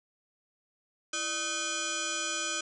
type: tone with frequency modulation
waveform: sine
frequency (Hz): 2190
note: C#7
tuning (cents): -22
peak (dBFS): -30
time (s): 1.13-2.61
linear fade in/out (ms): 5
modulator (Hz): 929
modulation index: 5.7
effects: none